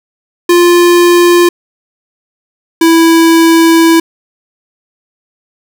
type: tone pair in turn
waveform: square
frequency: 349.2 / 329.6 Hz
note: F4 / E4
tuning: 0 / 0 cents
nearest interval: minor second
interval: 100 cents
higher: first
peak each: -4 dBFS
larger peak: neither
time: 0.49-1.49 / 2.81-4 s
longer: second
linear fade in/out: 5 ms
effects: none